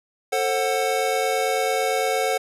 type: chord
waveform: square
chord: F# diminished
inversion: first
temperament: just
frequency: 444 / 532.8 / 740 Hz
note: A4 / C5 / F#5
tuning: +16 / +31 / 0 cents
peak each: -26 / -26 / -25 dBFS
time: 0.32-2.38 s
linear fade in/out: 10 ms
effects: resampled to 32000 Hz + 9-bit